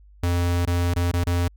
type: tone with dropouts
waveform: square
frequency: 87.31 Hz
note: F2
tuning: in tune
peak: -20 dBFS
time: 0.23-1.48 s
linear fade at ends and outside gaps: 5 ms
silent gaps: 0.654-0.673 / 0.939-0.961 / 1.116-1.136 / 1.239-1.268 s
effects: added 50 Hz sine -47 dBFS peak until 1.56 s